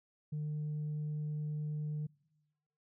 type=tone; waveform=sine; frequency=150.8 Hz; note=D3; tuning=46 cents sharp; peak=-33 dBFS; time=0.32-2.07 s; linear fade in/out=10 ms; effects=noise-tail reverb RT60 1.0 s tail -25 dB re dry + tanh soft clip ceiling -33 dBFS